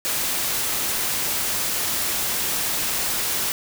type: noise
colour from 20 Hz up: white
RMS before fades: -24 dBFS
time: 0.05-3.52 s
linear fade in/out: 0 ms
effects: none